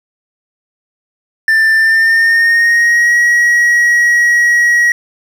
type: tone with pitch glide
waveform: triangle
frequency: 1779 to 1906.7 Hz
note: A6 to A#6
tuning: +19 to +39 cents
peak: -5 dBFS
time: 1.48-4.92 s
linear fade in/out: 2 ms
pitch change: +120 cents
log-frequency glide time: 1.75-3.16 s
effects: 7-bit